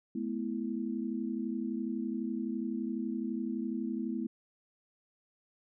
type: chord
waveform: sine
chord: A suspended second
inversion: none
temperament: equal with one note detuned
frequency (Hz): 215 / 246.9 / 329.6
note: A3 / B3 / E4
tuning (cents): -40 / 0 / 0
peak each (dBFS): -36 / -36 / -38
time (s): 0.15-4.27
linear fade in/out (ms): 5
effects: none